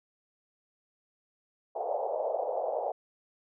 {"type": "band-pass noise", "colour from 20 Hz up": "pink", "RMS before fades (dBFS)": -32, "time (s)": [1.75, 2.92], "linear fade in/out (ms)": 10, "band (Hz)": [500, 780], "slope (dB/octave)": 48, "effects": []}